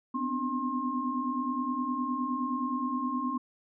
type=tone cluster; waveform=sine; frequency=246.5 / 256.1 / 296.6 / 1067 Hz; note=B3 / C4 / D4 / C6; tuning=-3 / -37 / +17 / +34 cents; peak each=-36 / -33 / -38 / -32 dBFS; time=0.14-3.38 s; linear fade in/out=10 ms; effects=none